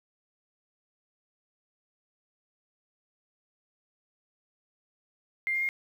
sine tone with pitch steps, 2100 / 2116 / 2132 Hz, C7 / C7 / C7, +6 / +19 / +32 cents, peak -26 dBFS, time 5.47-5.689 s, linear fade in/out 0 ms, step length 73 ms, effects 9-bit

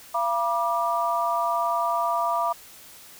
sine tone cluster, 682 / 964 / 1185 Hz, F5 / B5 / D6, -41 / -42 / +15 cents, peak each -26 dBFS, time 0.14-2.53 s, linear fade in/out 10 ms, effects white hiss -47 dBFS RMS until 3.19 s

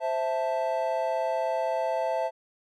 triangle chord, A minor, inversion first, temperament equal, 523.3 / 659.3 / 880 Hz, C5 / E5 / A5, 0 / 0 / 0 cents, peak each -29 / -26 / -29 dBFS, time 0-2.31 s, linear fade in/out 50 ms, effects none

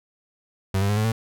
35% pulse tone with pitch steps, 96 / 99.85 / 103.85 / 108.01 / 112.33 Hz, G2 / G2 / G#2 / A2 / A2, -36 / +32 / 0 / -32 / +36 cents, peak -18 dBFS, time 0.74-1.12 s, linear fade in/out 5 ms, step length 76 ms, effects none

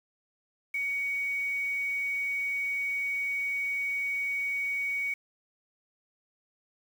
sine tone with quantisation, 2244 Hz, C#7, 21 cents sharp, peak -28 dBFS, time 0.74-5.14 s, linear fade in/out 5 ms, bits 8, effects none

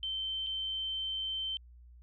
sine tone with dropouts, 3101 Hz, G7, 19 cents flat, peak -33 dBFS, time 0.03-1.57 s, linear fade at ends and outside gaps 1 ms, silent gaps 0.465-0.469 s, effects added 60 Hz sine -52 dBFS peak until 2.02 s

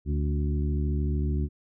harmonic tone with a mistuned harmonic, 73.42 Hz, D2, in tune, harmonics 1 / 2 / 3 / 4 / 5, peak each -25 / -31 / -35 / -37 / -39 dBFS, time 0.05-1.49 s, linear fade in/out 50 ms, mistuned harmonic 4, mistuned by -31 cents, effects none

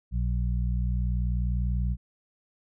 harmonic tone, 60.3 Hz, B1, 41 cents flat, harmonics 1 / 2 / 3, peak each -25 / -31 / -35 dBFS, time 0.11-1.97 s, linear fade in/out 50 ms, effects none

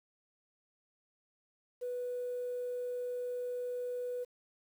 sine tone, 493.1 Hz, B4, 3 cents flat, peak -34 dBFS, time 1.81-4.25 s, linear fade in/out 20 ms, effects tanh soft clip ceiling -31 dBFS + 10-bit

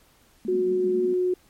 pink band-pass noise, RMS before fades -34 dBFS, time 0.45-1.14 s, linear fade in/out 0 ms, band 200 to 250 Hz, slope 96 dB/octave
sine tone with pitch glide, 366.2 to 363.7 Hz, F#4 to F#4, -18 to -30 cents, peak -20 dBFS, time 0.48-1.34 s, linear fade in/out 5 ms, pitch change -12 cents, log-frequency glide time 0.72-1.21 s
effects pink hiss -59 dBFS RMS until 1.49 s + MP3 64 kbps

